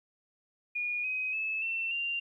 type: tone with pitch steps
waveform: sine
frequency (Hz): 2441 / 2521 / 2604 / 2690 / 2778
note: D#7 / D#7 / E7 / E7 / F7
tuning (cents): -34 / +22 / -22 / +34 / -10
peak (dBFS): -30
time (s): 0.75-2.2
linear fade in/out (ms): 10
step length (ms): 290
effects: 12-bit